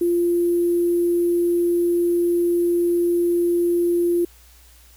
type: tone with sample-and-hold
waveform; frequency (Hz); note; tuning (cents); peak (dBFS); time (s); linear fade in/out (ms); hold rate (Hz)
sine; 346.3; F4; -15; -16; 0.01-4.25; 5; 11025
effects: added 60 Hz sine -49 dBFS peak until 4.96 s + white hiss -52 dBFS RMS until 4.96 s